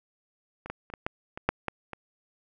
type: clicks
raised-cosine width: 0.5 ms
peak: -25 / -19 / -30 / -20 / -14 / -22 / -7 / -14 / -22 dBFS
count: 9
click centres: 0.66 / 0.7 / 0.901 / 0.938 / 1.065 / 1.375 / 1.49 / 1.683 / 1.933 s
effects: none